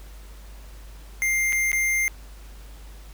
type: tone with dropouts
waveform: square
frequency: 2100 Hz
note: C7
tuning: 6 cents sharp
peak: -21 dBFS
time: 1.22-2.08 s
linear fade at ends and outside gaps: 0 ms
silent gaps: 1.524-1.529 / 1.717-1.73 s
effects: added 50 Hz sine -40 dBFS peak until 3.13 s + pink hiss -51 dBFS RMS until 3.13 s